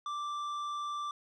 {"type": "tone with tanh clipping", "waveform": "triangle", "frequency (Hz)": 1174.7, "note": "D6", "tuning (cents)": 0, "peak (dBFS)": -36, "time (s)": [0.06, 1.11], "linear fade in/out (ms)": 2, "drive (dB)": 13, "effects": []}